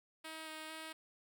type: tone with vibrato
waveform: 5% pulse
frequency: 315.6 Hz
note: D#4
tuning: 25 cents sharp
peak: -34 dBFS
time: 0.24-0.93 s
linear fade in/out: 10 ms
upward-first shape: square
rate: 2.2 Hz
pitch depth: 12 cents each way
effects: none